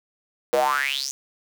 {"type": "tone with high-pass filter sweep", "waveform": "square", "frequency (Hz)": 68.3, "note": "C#2", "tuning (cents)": -25, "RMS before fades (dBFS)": -23, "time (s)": [0.53, 1.11], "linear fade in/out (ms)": 0, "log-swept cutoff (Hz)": [480, 6700], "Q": 9, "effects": ["7-bit"]}